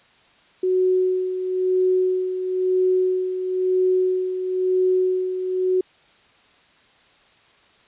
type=tone with tremolo; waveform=sine; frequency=370 Hz; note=F#4; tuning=in tune; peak=-15 dBFS; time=0.63-5.81 s; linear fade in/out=5 ms; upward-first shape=sine; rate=1 Hz; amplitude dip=60%; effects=white hiss -55 dBFS RMS until 7.87 s + resampled to 8000 Hz